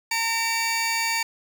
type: tone pair together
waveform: 20% pulse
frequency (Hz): 912.8 / 2300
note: A#5 / D7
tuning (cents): -37 / -37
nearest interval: octave + major third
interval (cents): 1600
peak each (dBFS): -21 / -20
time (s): 0.11-1.23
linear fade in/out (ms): 5
effects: none